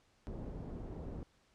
pink low-pass noise, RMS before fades -44 dBFS, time 0.27-1.23 s, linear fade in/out 0 ms, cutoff 440 Hz, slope 12 dB/octave, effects pink hiss -71 dBFS RMS until 1.54 s + low-pass 7000 Hz 12 dB/octave

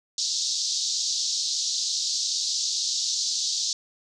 pink band-pass noise, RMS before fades -27 dBFS, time 0.18-3.73 s, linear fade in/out 2 ms, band 3900 to 6800 Hz, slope 48 dB/octave, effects none

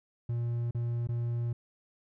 triangle tone with dropouts, 118.5 Hz, A#2, 29 cents sharp, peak -27 dBFS, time 0.29-1.53 s, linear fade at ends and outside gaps 5 ms, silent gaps 0.71-0.747 / 1.073-1.088 s, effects none

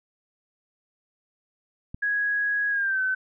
click, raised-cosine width 5 ms, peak -23 dBFS, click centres 1.945 s
sine tone with pitch glide, 1661.2 to 1523.3 Hz, G#6 to F#6, 0 to +50 cents, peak -22 dBFS, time 2.02-3.15 s, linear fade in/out 10 ms, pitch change -150 cents, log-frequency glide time 2.7-3.01 s
effects none

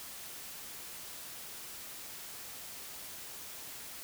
silence, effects white hiss -46 dBFS RMS until 4.03 s

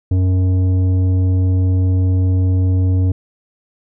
triangle tone with tanh clipping, 92.5 Hz, F#2, in tune, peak -13 dBFS, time 0.11-3.12 s, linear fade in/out 5 ms, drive 14 dB, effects none

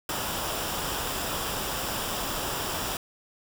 pink noise with comb filter, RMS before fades -31 dBFS, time 0.09-2.97 s, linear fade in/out 2 ms, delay 0.47 ms, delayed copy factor -0.5, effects none

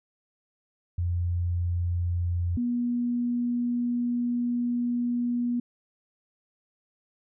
sine tone pair in turn, 87.31 / 241.4 Hz, F2 / B3, 0 / -39 cents, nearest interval octave + tritone, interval 1761 cents, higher second, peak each -24 dBFS, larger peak neither, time 0.98-2.57 / 2.57-5.6 s, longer second, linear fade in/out 5 ms, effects none

